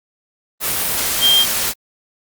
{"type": "tone in noise", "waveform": "sine", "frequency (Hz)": 3187, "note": "G7", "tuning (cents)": 28, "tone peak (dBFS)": -10, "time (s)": [1.2, 1.46], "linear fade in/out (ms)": 50, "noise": "white", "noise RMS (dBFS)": -19, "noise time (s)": [0.6, 1.74], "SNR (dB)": 6, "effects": ["Opus 32 kbps"]}